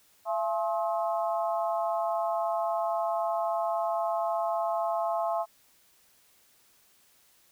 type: harmonic tone with a mistuned harmonic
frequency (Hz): 213.1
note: G#3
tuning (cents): +45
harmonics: 3 / 4 / 5 / 6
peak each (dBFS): -28 / -33 / -34 / -40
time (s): 0.25-5.46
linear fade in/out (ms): 50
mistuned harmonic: 3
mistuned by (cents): +97
effects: white hiss -63 dBFS RMS until 7.51 s